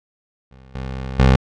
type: tone with level steps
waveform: 20% pulse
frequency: 65.41 Hz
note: C2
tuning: in tune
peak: -38 / -21 / -5 dBFS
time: 0.51-1.36 s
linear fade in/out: 5 ms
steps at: 0.75 / 1.19 s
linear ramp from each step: 2 ms
effects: low-pass 4000 Hz 12 dB/octave